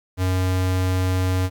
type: tone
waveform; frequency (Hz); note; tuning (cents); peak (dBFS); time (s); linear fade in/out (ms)
square; 92.5; F#2; 0; -19; 0.17-1.5; 50
effects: 9-bit